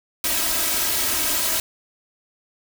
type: noise with comb filter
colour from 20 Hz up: white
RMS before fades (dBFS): -22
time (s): 0.24-1.6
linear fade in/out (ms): 2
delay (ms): 3.1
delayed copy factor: +0.9
effects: none